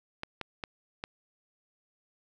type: clicks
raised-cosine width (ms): 0.3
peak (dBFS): -19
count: 4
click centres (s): 0.234 / 0.413 / 0.638 / 1.039
effects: none